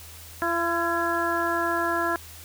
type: harmonic tone with a mistuned harmonic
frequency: 339.6 Hz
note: F4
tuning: 48 cents flat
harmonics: 1 / 2 / 3 / 4 / 5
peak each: -29 / -29 / -29 / -29 / -29 dBFS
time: 0.42-2.16 s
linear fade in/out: 0 ms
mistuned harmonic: 5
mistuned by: -29 cents
effects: added 81 Hz sine -46 dBFS peak until 2.44 s + white hiss -45 dBFS RMS until 2.44 s